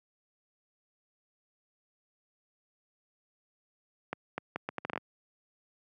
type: accelerating click train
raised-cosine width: 0.5 ms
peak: -18 dBFS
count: 10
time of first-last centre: 4.13-4.976 s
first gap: 250 ms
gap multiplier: 0.72
effects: high-pass 150 Hz 12 dB/octave